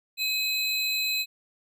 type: tone pair together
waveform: square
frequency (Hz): 2541 / 4026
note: D#7 / B7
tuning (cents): +36 / +33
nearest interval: minor sixth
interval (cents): 797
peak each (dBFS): -29 / -28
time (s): 0.17-1.26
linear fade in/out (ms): 50
effects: none